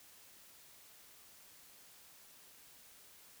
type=silence; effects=white hiss -60 dBFS RMS until 3.4 s